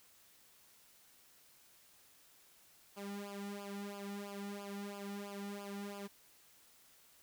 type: tone with flanger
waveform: sawtooth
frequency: 201.3 Hz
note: G3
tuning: 46 cents sharp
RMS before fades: -45 dBFS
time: 2.96-6.08 s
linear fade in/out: 20 ms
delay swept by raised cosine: 0.5 to 1.9 ms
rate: 3 Hz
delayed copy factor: -0.95
effects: white hiss -65 dBFS RMS until 7.22 s